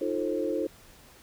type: chord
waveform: sine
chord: F dominant seventh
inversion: third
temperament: equal with one note detuned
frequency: 311.1 / 349.2 / 440 / 531.8 Hz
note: Eb4 / F4 / A4 / C5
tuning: 0 / 0 / 0 / +28 cents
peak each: -32 dBFS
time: 0.01-0.67 s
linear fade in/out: 5 ms
effects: pink hiss -54 dBFS RMS until 1.22 s